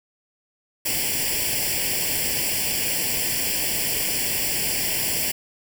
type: noise with comb filter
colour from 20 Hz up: white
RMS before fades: -24 dBFS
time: 0.85-5.32 s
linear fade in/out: 10 ms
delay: 0.39 ms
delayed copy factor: +0.95
effects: none